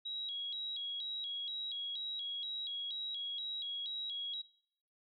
sine tone with vibrato, 3574 Hz, A7, 26 cents sharp, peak -38 dBFS, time 0.05-4.42 s, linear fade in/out 10 ms, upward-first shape square, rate 2.1 Hz, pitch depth 130 cents each way, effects noise-tail reverb RT60 0.6 s tail -19 dB re dry

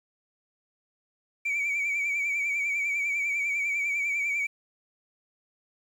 sine tone with vibrato, 2300 Hz, D7, 37 cents flat, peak -23 dBFS, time 1.45-4.47 s, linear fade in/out 10 ms, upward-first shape sine, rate 10 Hz, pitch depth 54 cents each way, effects tanh soft clip ceiling -24 dBFS + 9-bit

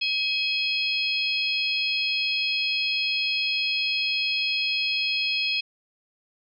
harmonic tone with a mistuned harmonic, 847 Hz, G#5, 34 cents sharp, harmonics 3 / 4 / 5 / 6, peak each -26 / -28 / -30 / -32 dBFS, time 0.01-5.61 s, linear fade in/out 10 ms, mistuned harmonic 4, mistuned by -50 cents, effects none

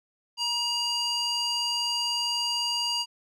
square tone with band-pass filter, 951 Hz, A#5, 34 cents sharp, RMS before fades -28 dBFS, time 0.37-3.06 s, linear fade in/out 50 ms, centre 4200 Hz, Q 2.8, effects none

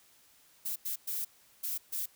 violet noise bursts at uneven times, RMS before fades -35 dBFS, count 5, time 0.65-0.76 / 0.85-0.96 / 1.07-1.25 / 1.63-1.78 / 1.92-2.06 s, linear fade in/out 10 ms, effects white hiss -63 dBFS RMS until 2.15 s

